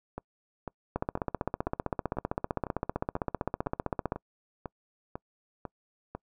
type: two click trains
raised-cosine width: 1 ms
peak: -22 / -15 dBFS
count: 13 / 50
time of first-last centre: 0.18-6.15 / 0.96-4.121 s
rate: 2.01 / 15.5 Hz
effects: noise-tail reverb RT60 0.1 s tail -26 dB re dry